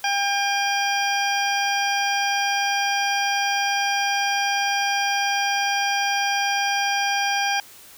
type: harmonic tone with a mistuned harmonic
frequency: 801 Hz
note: G5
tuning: 37 cents sharp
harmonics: 1 / 2 / 3 / 4 / 6 / 7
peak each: -23 / -26 / -28 / -29 / -31 / -31 dBFS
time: 0.04-7.6 s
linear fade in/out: 2 ms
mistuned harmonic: 7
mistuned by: +24 cents
effects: white hiss -46 dBFS RMS until 7.97 s